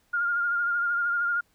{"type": "tone with vibrato", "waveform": "sine", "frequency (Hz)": 1410, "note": "F6", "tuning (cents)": 16, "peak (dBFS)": -23, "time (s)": [0.13, 1.41], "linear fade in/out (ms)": 10, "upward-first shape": "triangle", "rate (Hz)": 13, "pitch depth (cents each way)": 36, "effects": ["pink hiss -67 dBFS RMS until 1.54 s"]}